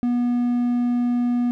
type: tone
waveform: triangle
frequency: 242.7 Hz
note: B3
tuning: 30 cents flat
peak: -16 dBFS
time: 0.03-1.51 s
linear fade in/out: 0 ms
effects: none